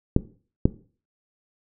clicks, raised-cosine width 3 ms, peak -3 dBFS, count 2, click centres 0.164 / 0.655 s, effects noise-tail reverb RT60 0.4 s tail -17 dB re dry

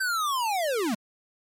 square linear sweep, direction down, 1568 to 193.1 Hz, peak -25 dBFS, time 0-0.95 s, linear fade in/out 10 ms, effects MP3 64 kbps

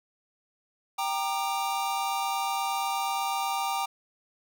square chord, G minor, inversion none, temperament equal with one note detuned, 784 / 932.3 / 1201.4 Hz, G5 / Bb5 / D6, 0 / 0 / +39 cents, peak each -31 / -33 / -34 dBFS, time 0.98-3.86 s, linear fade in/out 10 ms, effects none

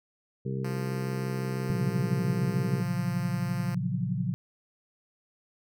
harmonic tone, 66 Hz, C2, 16 cents sharp, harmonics 2 / 3 / 4 / 5 / 6 / 7, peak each -31 / -35 / -46 / -45 / -38 / -41 dBFS, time 0.45-2.82 s, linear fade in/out 10 ms
5% pulse tone, 174.61 Hz, F3, in tune, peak -28 dBFS, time 0.64-3.75 s, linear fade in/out 5 ms
sine chord, Gb major seventh, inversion first, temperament just, 115.62 / 138.75 / 173.43 / 185 Hz, Bb2 / Db3 / F3 / Gb3, -14 / +2 / -12 / 0 cents, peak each -33 / -32 / -32 / -33 dBFS, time 1.7-4.34 s, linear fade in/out 0 ms
effects none

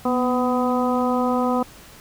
harmonic tone with a mistuned harmonic, 251.1 Hz, B3, 29 cents sharp, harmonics 1 / 2 / 3 / 4 / 5, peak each -21 / -24 / -26 / -27 / -28 dBFS, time 0.05-1.63 s, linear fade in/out 5 ms, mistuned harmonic 1, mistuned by -38 cents, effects pink hiss -45 dBFS RMS until 2 s

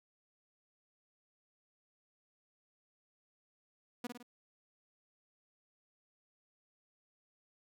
sawtooth tone with echo, 243.2 Hz, B3, 26 cents flat, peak -33 dBFS, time 4.04-4.07 s, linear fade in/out 5 ms, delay 53 ms, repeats 3, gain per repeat -5 dB, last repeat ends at 4.229 s, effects none

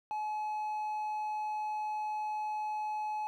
sine tone with hard clipping, 852 Hz, G#5, 44 cents sharp, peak -34 dBFS, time 0.11-3.27 s, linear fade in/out 0 ms, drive 3 dB, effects none

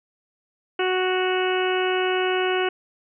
harmonic tone with a mistuned harmonic, 370 Hz, F#4, in tune, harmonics 1 / 2 / 3 / 4 / 5 / 6 / 7 / 8, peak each -22 / -28 / -32 / -29 / -35 / -34 / -33 / -31 dBFS, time 0.79-2.69 s, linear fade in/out 5 ms, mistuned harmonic 8, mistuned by -19 cents, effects none

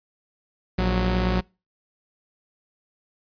sawtooth tone pair together, 58.05 / 184.3 Hz, A#1 / F#3, -7 / -7 cents, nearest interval octave + minor sixth, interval 2000 cents, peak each -19 dBFS, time 0.78-1.41 s, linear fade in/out 10 ms, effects noise-tail reverb RT60 0.3 s tail -26 dB re dry + resampled to 11025 Hz

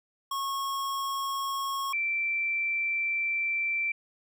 square / sine tone pair in turn, 1094 / 2342 Hz, C#6 / D7, -23 / -5 cents, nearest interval octave + minor second, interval 1318 cents, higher second, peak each -30 / -26 dBFS, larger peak second, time 0.31-1.93 / 1.93-3.92 s, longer second, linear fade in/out 5 ms, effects none

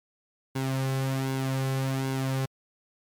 sawtooth tone with flanger, 133.3 Hz, C3, 33 cents sharp, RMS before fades -28 dBFS, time 0.55-2.46 s, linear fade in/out 10 ms, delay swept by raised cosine 1.6 to 3.3 ms, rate 1.3 Hz, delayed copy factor -0.6, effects MP3 96 kbps

